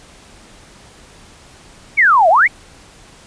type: exponential two-way sweep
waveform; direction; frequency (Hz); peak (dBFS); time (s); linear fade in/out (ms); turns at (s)
sine; down then up; 2349 to 622.3 to 2349; -7; 1.97-2.48; 20; 2.29
effects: pink hiss -43 dBFS RMS until 3.26 s + resampled to 22050 Hz